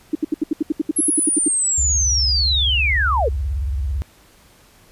sine tone bursts, 307.5 Hz, D#4, 20 cents flat, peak -14 dBFS, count 15, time 0.13-1.482 s, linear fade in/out 5 ms, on 22 ms, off 73 ms
sine linear sweep, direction down, 11130 to 393.7 Hz, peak -16 dBFS, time 0.96-3.29 s, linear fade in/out 10 ms
sine tone with vibrato, 68.1 Hz, C#2, 30 cents flat, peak -19 dBFS, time 1.78-4.02 s, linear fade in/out 0 ms, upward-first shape sine, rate 18 Hz, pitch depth 290 cents each way
effects pink hiss -51 dBFS RMS until 4.91 s + resampled to 32000 Hz

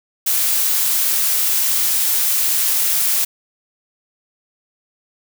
blue noise, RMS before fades -17 dBFS, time 0.26-3.25 s, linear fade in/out 10 ms, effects none

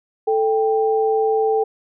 sine tone pair together, 440 / 787.8 Hz, A4 / G5, 0 / +8 cents, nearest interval minor seventh, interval 1008 cents, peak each -16 / -21 dBFS, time 0.27-1.64 s, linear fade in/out 10 ms, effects none

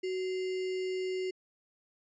sine tone with sample-and-hold, 372.6 Hz, F#4, 12 cents sharp, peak -31 dBFS, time 0.03-1.31 s, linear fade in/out 10 ms, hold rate 2450 Hz, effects resampled to 16000 Hz

